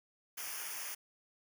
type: noise with comb filter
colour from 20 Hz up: white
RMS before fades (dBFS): -42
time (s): 0.37-0.95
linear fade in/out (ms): 10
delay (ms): 0.25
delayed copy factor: -0.85
effects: none